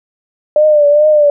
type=tone with vibrato; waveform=sine; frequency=596 Hz; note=D5; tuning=25 cents sharp; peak=-5 dBFS; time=0.56-1.3 s; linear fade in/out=2 ms; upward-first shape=triangle; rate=2.4 Hz; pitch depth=62 cents each way; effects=none